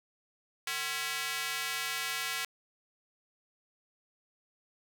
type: tone with high-pass filter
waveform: square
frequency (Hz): 151.4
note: D#3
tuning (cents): -47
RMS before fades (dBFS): -35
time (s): 0.67-2.45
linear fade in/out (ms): 2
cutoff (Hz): 1900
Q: 1.1
effects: 9-bit